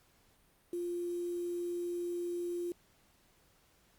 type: tone with quantisation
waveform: sine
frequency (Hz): 349.2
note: F4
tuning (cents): 0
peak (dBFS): -34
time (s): 0.73-2.72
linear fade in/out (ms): 2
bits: 9
effects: pink hiss -68 dBFS RMS until 3.98 s + Opus 48 kbps